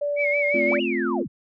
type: tone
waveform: sine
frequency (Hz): 580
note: D5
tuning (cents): -22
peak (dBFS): -22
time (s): 0.01-0.8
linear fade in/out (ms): 10
type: tone with vibrato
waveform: sine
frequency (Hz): 2217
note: C#7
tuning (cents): 0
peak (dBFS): -21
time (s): 0.16-0.79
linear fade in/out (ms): 50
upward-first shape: sine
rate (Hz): 5.7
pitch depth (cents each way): 74
type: chord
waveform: sine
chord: F major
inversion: first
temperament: equal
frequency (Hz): 220 / 261.6 / 349.2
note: A3 / C4 / F4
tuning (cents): 0 / 0 / 0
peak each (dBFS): -28 / -27 / -25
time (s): 0.54-1.23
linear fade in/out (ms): 5
type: linear two-way sweep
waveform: sine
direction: up then down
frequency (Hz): 71 to 2960 to 71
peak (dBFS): -27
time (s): 0.69-1.28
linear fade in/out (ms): 20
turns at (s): 0.81
effects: tanh soft clip ceiling -7 dBFS